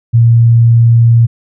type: tone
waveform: sine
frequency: 116.54 Hz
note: A#2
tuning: in tune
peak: -3 dBFS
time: 0.13-1.27 s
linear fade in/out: 20 ms
effects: none